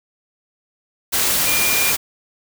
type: tone in noise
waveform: sine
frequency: 2405 Hz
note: D7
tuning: 41 cents sharp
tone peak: -21 dBFS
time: 1.46-1.93 s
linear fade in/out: 20 ms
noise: white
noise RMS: -18 dBFS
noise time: 1.12-1.97 s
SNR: -6 dB
effects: none